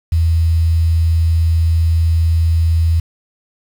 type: tone with quantisation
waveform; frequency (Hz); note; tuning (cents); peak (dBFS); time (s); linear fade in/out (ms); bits
sine; 82.3; E2; -2; -10; 0.12-3; 5; 6
effects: none